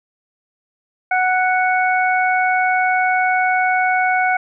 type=harmonic tone; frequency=740 Hz; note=F#5; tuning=in tune; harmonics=1 / 2 / 3; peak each=-16 / -19 / -21 dBFS; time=1.11-4.37 s; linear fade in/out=5 ms; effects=none